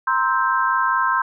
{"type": "chord", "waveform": "sine", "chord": "C dominant seventh", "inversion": "third", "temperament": "just", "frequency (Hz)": [941.9, 1046.5, 1308.1, 1569.8], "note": ["Bb5", "C6", "E6", "G6"], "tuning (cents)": [18, 0, -14, 2], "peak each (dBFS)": [-25, -19, -24, -22], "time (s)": [0.07, 1.22], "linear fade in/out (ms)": 5, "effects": []}